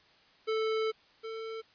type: tone pair in turn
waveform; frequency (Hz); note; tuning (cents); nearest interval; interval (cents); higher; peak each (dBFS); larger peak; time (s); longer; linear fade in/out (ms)
square; 440 / 446.4; A4 / A4; 0 / +25; unison; 25; second; -29 / -38; first; 0.47-0.92 / 1.23-1.62; first; 20
effects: white hiss -62 dBFS RMS until 1.74 s + resampled to 11025 Hz